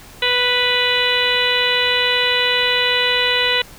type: harmonic tone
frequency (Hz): 493.9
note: B4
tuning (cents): 0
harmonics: 1 / 2 / 3 / 4 / 5 / 6 / 7 / 8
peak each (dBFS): -23 / -26 / -25 / -21 / -23 / -20 / -24 / -23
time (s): 0.22-3.62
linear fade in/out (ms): 5
effects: pink hiss -41 dBFS RMS until 3.78 s